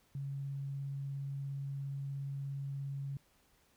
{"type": "tone with vibrato", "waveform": "sine", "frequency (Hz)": 138.59, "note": "C#3", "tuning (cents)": 0, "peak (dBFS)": -37, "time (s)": [0.15, 3.17], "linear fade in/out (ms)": 2, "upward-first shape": "triangle", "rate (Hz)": 17, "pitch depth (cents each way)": 8, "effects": ["pink hiss -70 dBFS RMS until 3.76 s"]}